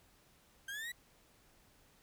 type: exponential sweep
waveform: 35% pulse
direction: up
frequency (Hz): 1568 to 1975.5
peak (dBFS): -39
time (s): 0.68-0.92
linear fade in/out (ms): 5
effects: pink hiss -67 dBFS RMS until 2.02 s